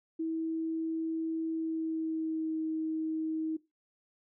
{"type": "tone with pitch glide", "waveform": "sine", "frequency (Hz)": [323.7, 317.2], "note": ["E4", "D#4"], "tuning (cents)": [-31, 33], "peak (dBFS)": -30, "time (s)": [0.19, 3.57], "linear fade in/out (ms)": 10, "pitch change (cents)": -36, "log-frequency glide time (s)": [1.51, 2.6], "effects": ["noise-tail reverb RT60 0.2 s tail -17 dB re dry"]}